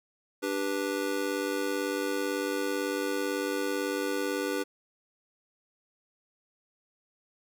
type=chord; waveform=square; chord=G major; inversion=second; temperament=just; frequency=294 / 392 / 490 Hz; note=D4 / G4 / B4; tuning=+2 / 0 / -14 cents; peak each=-34 dBFS; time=0.42-4.64 s; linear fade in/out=20 ms; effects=none